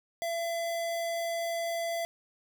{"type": "tone", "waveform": "square", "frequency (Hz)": 674, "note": "E5", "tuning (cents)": 38, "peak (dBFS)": -31, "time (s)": [0.22, 2.05], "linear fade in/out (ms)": 0, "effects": ["11-bit"]}